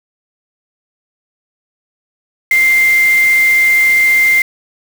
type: tone in noise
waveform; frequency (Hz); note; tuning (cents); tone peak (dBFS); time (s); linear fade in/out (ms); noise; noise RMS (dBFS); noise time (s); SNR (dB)
sine; 2095; C7; +2; -7; 2.51-4.42; 2; white; -25; 2.51-4.42; +15
effects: none